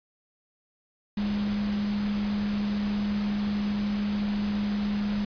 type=tone in noise; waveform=sine; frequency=205.9 Hz; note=G#3; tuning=15 cents flat; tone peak=-25 dBFS; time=1.17-5.25 s; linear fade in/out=5 ms; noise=pink; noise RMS=-38 dBFS; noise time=1.17-5.25 s; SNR=+10 dB; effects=resampled to 11025 Hz